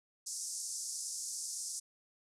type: band-pass noise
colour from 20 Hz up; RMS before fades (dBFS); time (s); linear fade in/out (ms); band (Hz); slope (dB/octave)
pink; -41; 0.26-1.8; 10; 5300 to 10000; 48
effects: none